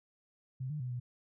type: tone with pitch steps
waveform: sine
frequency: 130 / 150.5 / 125.6 / 122.9 Hz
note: C3 / D3 / B2 / B2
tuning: -11 / +43 / +30 / -8 cents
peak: -35 dBFS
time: 0.6-1 s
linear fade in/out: 10 ms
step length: 100 ms
effects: none